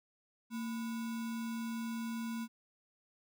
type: tone with sample-and-hold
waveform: sine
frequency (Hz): 228.8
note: A#3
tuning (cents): -32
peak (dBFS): -36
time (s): 0.5-2.48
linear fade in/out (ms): 50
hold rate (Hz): 1225
effects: none